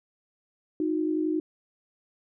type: tone pair together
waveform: sine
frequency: 311.1 / 362.3 Hz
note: D#4 / F#4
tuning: 0 / -36 cents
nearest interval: minor third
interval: 264 cents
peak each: -25 / -30 dBFS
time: 0.8-1.4 s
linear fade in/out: 2 ms
effects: none

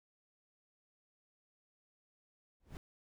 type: noise with exponential growth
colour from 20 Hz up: brown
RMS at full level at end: -40 dBFS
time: 2.6-2.77 s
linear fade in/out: 1 ms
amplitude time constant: 35 ms
effects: none

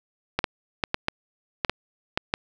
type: clicks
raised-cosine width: 0.3 ms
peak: -6 dBFS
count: 9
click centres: 0.39 / 0.442 / 0.838 / 0.944 / 1.084 / 1.648 / 1.696 / 2.175 / 2.339 s
effects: none

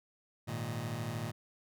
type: chord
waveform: sawtooth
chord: Ab suspended second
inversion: none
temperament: just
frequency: 103.83 / 116.8 / 155.74 Hz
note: Ab2 / Bb2 / Eb3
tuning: 0 / +4 / +2 cents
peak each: -38 / -34 / -37 dBFS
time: 0.47-1.32 s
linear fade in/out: 20 ms
effects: none

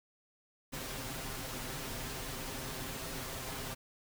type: noise with comb filter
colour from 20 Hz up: pink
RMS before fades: -41 dBFS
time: 0.72-3.75 s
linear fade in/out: 20 ms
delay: 7.6 ms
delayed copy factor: +0.55
effects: none

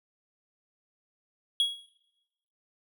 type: tone with exponential decay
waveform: triangle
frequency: 3322 Hz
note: G#7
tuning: in tune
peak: -18 dBFS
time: 1.6-1.89 s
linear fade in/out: 1 ms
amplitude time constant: 62 ms
effects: noise-tail reverb RT60 1.0 s tail -20 dB re dry

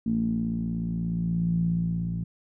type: tone with low-pass filter sweep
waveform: 10% pulse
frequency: 56.8 Hz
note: A#1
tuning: 44 cents flat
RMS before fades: -27 dBFS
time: 0.06-2.24 s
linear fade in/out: 5 ms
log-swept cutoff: 230 to 150 Hz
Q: 8.2
effects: none

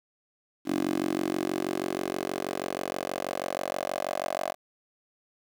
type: tone with high-pass filter sweep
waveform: 10% pulse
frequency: 46.25 Hz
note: F#1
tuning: in tune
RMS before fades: -31 dBFS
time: 0.65-4.55 s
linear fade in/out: 50 ms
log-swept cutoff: 300 to 630 Hz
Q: 3.9
effects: 9-bit

